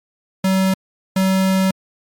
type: tone bursts at uneven times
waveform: square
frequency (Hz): 190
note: F#3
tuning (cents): +46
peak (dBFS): -14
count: 2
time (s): 0.44-0.74 / 1.16-1.71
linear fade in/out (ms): 5
effects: MP3 96 kbps